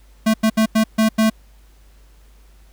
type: tone bursts at uneven times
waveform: square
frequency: 220 Hz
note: A3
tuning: in tune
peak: -13 dBFS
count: 6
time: 0.26-0.34 / 0.43-0.5 / 0.57-0.66 / 0.75-0.84 / 0.98-1.09 / 1.18-1.3 s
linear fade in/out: 10 ms
effects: added 50 Hz sine -46 dBFS peak until 2.72 s + pink hiss -57 dBFS RMS until 2.72 s